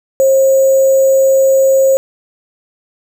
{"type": "tone with sample-and-hold", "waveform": "sine", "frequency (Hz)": 536, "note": "C5", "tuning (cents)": 42, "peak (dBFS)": -6, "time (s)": [0.2, 1.97], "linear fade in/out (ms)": 0, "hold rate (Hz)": 7350, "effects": []}